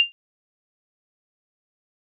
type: tone with exponential decay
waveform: sine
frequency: 2794 Hz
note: F7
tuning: in tune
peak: -10 dBFS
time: 0-0.12 s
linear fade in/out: 0 ms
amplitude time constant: 26 ms
effects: none